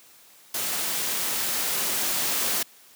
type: noise with level ramp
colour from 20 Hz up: white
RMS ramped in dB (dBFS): -28 to -25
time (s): 0.54-2.63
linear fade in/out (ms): 5
effects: white hiss -53 dBFS RMS until 2.95 s + high-pass 150 Hz 12 dB/octave